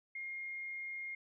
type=tone; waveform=sine; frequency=2132 Hz; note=C7; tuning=32 cents sharp; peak=-40 dBFS; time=0.15-1.15 s; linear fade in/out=5 ms; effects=none